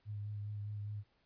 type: tone with vibrato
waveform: sine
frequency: 103.83 Hz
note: G#2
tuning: in tune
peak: -39 dBFS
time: 0.05-1.04 s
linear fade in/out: 50 ms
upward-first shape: sine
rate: 4.9 Hz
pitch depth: 22 cents each way
effects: pink hiss -75 dBFS RMS until 1.25 s + resampled to 11025 Hz